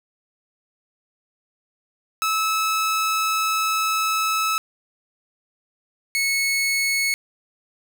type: tone pair in turn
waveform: sawtooth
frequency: 1300 / 2200 Hz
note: E6 / C#7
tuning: -24 / -14 cents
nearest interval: major sixth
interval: 910 cents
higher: second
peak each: -16 dBFS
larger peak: neither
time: 2.22-4.58 / 6.15-7.14 s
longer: first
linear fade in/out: 0 ms
effects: none